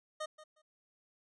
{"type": "tone with echo", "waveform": "25% pulse", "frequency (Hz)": 617, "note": "D#5", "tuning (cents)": -15, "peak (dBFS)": -33, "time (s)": [0.2, 0.26], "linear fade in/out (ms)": 10, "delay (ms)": 180, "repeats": 2, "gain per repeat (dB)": -15, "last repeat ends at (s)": 0.62, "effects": ["resampled to 22050 Hz"]}